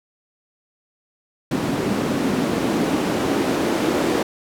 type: noise with band-pass filter sweep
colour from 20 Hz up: white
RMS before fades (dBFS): -21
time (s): 1.51-4.23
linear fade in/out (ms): 5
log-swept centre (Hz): 220 to 350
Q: 1.8
effects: none